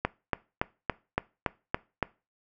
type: click train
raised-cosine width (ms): 0.5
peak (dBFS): -10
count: 8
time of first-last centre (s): 0.05-2.027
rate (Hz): 3.54
effects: noise-tail reverb RT60 0.3 s tail -21 dB re dry